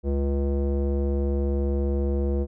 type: tone with low-pass filter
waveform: square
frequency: 69.8 Hz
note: C#2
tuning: 13 cents sharp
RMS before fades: -24 dBFS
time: 0.03-2.47 s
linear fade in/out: 50 ms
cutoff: 450 Hz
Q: 2.9
effects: none